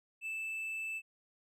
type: tone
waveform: triangle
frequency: 2637 Hz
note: E7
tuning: in tune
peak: -35 dBFS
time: 0.21-1.02 s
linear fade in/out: 50 ms
effects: none